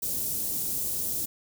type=band-stop noise; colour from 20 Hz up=white; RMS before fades=-30 dBFS; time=0.02-1.26 s; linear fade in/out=10 ms; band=350 to 7900 Hz; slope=12 dB/octave; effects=none